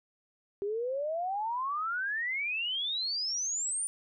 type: exponential sweep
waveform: sine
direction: up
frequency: 392 to 9400 Hz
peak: -30 dBFS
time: 0.62-3.87 s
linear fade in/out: 0 ms
effects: none